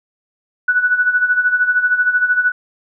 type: tone with tremolo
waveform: sine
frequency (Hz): 1480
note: F#6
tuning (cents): 0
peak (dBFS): -9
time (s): 0.68-2.52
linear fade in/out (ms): 5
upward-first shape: sine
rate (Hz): 13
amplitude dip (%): 70
effects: none